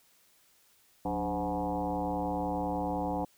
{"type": "tone with frequency modulation", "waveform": "sine", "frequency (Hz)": 512, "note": "C5", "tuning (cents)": -38, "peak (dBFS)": -29, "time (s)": [1.05, 3.25], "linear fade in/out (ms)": 5, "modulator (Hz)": 110, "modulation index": 3.5, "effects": ["white hiss -65 dBFS RMS until 3.37 s"]}